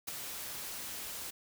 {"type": "noise with ADSR envelope", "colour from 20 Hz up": "white", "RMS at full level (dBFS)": -35, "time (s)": [0.07, 1.31], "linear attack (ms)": 16, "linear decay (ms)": 6, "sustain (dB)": -7, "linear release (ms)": 13, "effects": []}